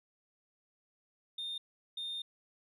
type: tone bursts at uneven times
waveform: sine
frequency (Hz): 3642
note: A#7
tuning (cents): -41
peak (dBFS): -35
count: 2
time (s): 1.38-1.58 / 1.97-2.22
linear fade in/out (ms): 5
effects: tanh soft clip ceiling -35 dBFS